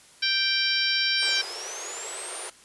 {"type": "harmonic tone", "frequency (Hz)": 783, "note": "G5", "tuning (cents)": -2, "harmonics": [2, 3, 4, 5, 6, 7], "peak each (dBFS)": [-29, -29, -29, -29, -29, -29], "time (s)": [0.22, 1.42], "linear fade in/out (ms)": 10}
{"type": "linear two-way sweep", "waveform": "sine", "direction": "down then up", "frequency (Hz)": [9590, 4879, 9590], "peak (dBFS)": -36, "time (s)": [1.17, 2.51], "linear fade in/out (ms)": 50, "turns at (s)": 1.45}
{"type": "high-pass noise", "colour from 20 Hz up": "pink", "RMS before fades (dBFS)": -38, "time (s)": [1.22, 2.5], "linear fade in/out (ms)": 5, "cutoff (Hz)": 350, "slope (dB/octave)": 96}
{"effects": ["white hiss -53 dBFS RMS until 2.64 s", "resampled to 24000 Hz"]}